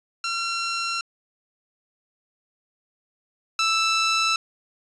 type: tone pair in turn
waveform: 15% pulse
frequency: 1364 / 1322.1 Hz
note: F6 / E6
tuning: -41 / +5 cents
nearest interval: minor second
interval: 54 cents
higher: first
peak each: -18 / -13 dBFS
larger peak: second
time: 0.24-1.01 / 3.59-4.36 s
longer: neither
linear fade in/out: 2 ms
effects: resampled to 22050 Hz + 8-bit